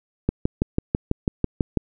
click train, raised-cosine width 3 ms, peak -6 dBFS, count 10, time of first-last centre 0.29-1.773 s, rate 6.07 Hz, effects none

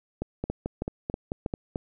two click trains, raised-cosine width 2 ms, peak -16 / -15 dBFS, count 8 / 4, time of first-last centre 0.22-1.758 / 0.5-1.462 s, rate 4.55 / 3.12 Hz, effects none

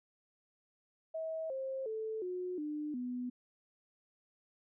sine tone with pitch steps, 643 / 531.4 / 439.2 / 363 / 300 / 247.9 Hz, E5 / C5 / A4 / F#4 / D4 / B3, -43 / +27 / -3 / -33 / +37 / +7 cents, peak -36 dBFS, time 1.14-3.3 s, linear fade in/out 10 ms, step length 360 ms, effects none

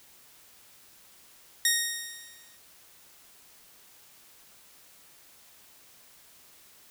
10% pulse tone with exponential decay, 1864.7 Hz, A#6, in tune, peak -11 dBFS, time 1.65-2.57 s, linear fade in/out 2 ms, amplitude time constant 200 ms, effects white hiss -56 dBFS RMS until 6.9 s

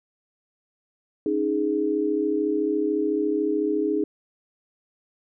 sine chord, C# suspended second, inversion none, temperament equal, 277.2 / 311.1 / 415.3 Hz, C#4 / D#4 / G#4, 0 / 0 / 0 cents, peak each -30 / -24 / -24 dBFS, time 1.26-4.04 s, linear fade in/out 2 ms, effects none

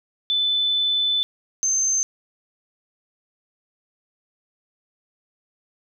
sine tone pair in turn, 3509 / 6269 Hz, A7 / G8, -5 / -1 cents, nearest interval minor seventh, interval 1004 cents, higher second, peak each -18 dBFS, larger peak neither, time 0.3-1.23 / 1.63-2.03 s, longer first, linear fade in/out 0 ms, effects none

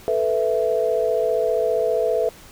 sine chord, A suspended second, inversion none, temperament just, 440 / 495 / 660 Hz, A4 / B4 / E5, 0 / +4 / +2 cents, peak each -22 dBFS, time 0.08-2.29 s, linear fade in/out 0 ms, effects pink hiss -45 dBFS RMS until 2.51 s

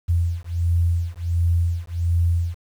sine beating tone pair, 84.7 / 86.1 Hz, E2 / F2, +48 / -24 cents, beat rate 1.4 Hz, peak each -21 dBFS, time 0.08-2.55 s, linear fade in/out 20 ms, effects 8-bit

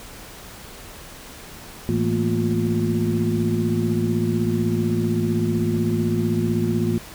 sine tone cluster, 106.6 / 163.2 / 219.4 / 235.2 / 353.3 Hz, G#2 / E3 / A3 / A#3 / F4, +46 / -17 / -5 / +16 / +20 cents, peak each -25 dBFS, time 1.89-6.98 s, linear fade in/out 0 ms, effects pink hiss -40 dBFS RMS until 7.14 s

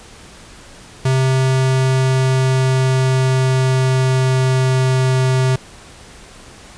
square tone with pitch glide, 131.4 to 130.04 Hz, C3 to C3, +8 to -10 cents, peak -13 dBFS, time 1.05-5.56 s, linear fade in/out 5 ms, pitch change -18 cents, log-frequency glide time 1.24-5.21 s, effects pink hiss -40 dBFS RMS until 6.77 s + resampled to 22050 Hz

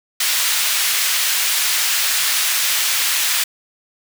pink high-pass noise, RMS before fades -18 dBFS, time 0.2-3.44 s, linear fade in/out 5 ms, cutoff 2100 Hz, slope 12 dB/octave, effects none

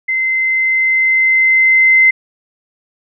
sine tone with level ramp, 2067 Hz, C7, 22 cents flat, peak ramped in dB -13 to -5 dBFS, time 0.08-2.11 s, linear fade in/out 10 ms, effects none

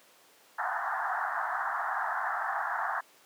pink band-pass noise, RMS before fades -32 dBFS, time 0.58-3.01 s, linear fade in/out 10 ms, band 690 to 1800 Hz, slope 96 dB/octave, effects pink hiss -59 dBFS RMS until 3.25 s + high-pass 400 Hz 12 dB/octave

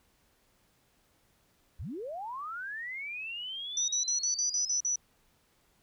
sine linear sweep, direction up, 43.65 to 5350 Hz, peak -36 dBFS, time 1.79-4.79 s, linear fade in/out 10 ms
sine tone bursts, 5920 Hz, F#8, in tune, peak -27 dBFS, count 8, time 3.77-4.958 s, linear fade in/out 2 ms, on 110 ms, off 44 ms
effects pink hiss -69 dBFS RMS until 5.82 s

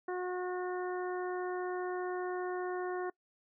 harmonic tone, 363 Hz, F#4, 33 cents flat, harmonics 1 / 2 / 3 / 4 / 5, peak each -35 / -41 / -45 / -47 / -49 dBFS, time 0.08-3.1 s, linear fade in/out 5 ms, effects noise-tail reverb RT60 0.1 s tail -24 dB re dry

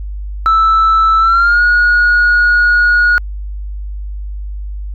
sine tone with pitch glide, 1318.5 to 1446.2 Hz, E6 to F#6, 0 to -40 cents, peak -5 dBFS, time 0.46-3.18 s, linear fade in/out 0 ms, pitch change +160 cents, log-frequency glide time 1.19-1.62 s, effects tanh soft clip ceiling -5 dBFS + added 50 Hz sine -20 dBFS peak until 4.94 s

